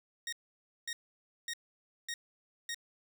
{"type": "tone bursts", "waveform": "15% pulse", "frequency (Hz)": 1867, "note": "A#6", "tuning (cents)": 2, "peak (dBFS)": -30, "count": 5, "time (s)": [0.27, 2.745], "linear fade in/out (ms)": 2, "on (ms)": 55, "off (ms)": 550, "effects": []}